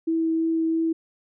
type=tone with vibrato; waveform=sine; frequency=325.5 Hz; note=E4; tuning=22 cents flat; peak=-20 dBFS; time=0.07-0.93 s; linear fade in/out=10 ms; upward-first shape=triangle; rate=3 Hz; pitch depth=9 cents each way; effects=none